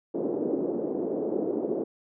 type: band-pass noise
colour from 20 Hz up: pink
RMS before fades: -29 dBFS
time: 0.14-1.84 s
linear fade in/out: 10 ms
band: 280 to 470 Hz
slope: 24 dB/octave
effects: none